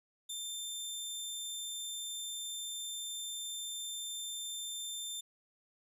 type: tone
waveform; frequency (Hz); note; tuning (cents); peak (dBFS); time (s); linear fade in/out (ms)
20% pulse; 3577; A7; +28; -33; 0.29-5.21; 10
effects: none